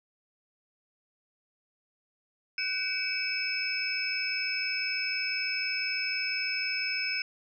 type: tone cluster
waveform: sine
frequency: 1506 / 2272 / 2596 / 5210 Hz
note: F#6 / C#7 / E7 / E8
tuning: +30 / +42 / -27 / -21 cents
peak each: -38 / -33 / -34 / -33 dBFS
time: 2.58-7.22 s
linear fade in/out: 2 ms
effects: none